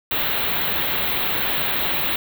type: band-stop noise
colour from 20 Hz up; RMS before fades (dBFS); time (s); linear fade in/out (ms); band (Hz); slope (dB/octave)
white; -22; 0.11-2.16; 2; 4100 to 14000; 96
effects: none